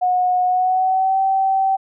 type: tone with pitch glide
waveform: sine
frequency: 728 to 771.3 Hz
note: F#5 to G5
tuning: -28 to -28 cents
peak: -14 dBFS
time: 0.01-1.77 s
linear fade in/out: 20 ms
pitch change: +100 cents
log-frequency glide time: 0.45-1.19 s
effects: none